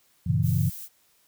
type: chord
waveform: sine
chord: G diminished seventh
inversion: none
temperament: equal with one note detuned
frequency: 96.09 / 116.54 / 138.59 / 164.81 Hz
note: G2 / Bb2 / Db3 / Fb3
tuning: -34 / 0 / 0 / 0 cents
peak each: -26 dBFS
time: 0.26-0.7 s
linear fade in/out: 10 ms
type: noise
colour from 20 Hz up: violet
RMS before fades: -39 dBFS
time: 0.42-0.89 s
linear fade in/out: 50 ms
effects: white hiss -64 dBFS RMS until 1.27 s